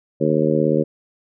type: harmonic tone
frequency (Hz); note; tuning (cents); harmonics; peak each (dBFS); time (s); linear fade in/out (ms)
77; D#2; -17; 2 / 3 / 4 / 5 / 6 / 7; -22 / -22 / -22 / -22 / -22 / -22; 0.2-0.84; 20
effects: none